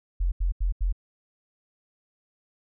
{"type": "tone bursts", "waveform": "sine", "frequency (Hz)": 43.65, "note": "F1", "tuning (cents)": 0, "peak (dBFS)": -21, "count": 4, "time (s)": [0.2, 0.926], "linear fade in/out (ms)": 10, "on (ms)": 120, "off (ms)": 82, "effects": []}